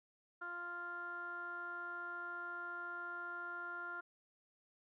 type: tone with low-pass filter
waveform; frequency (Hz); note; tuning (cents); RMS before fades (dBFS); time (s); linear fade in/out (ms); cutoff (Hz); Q
15% pulse; 349.2; F4; 0; -45; 0.41-4.01; 10; 1400; 8.3
effects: none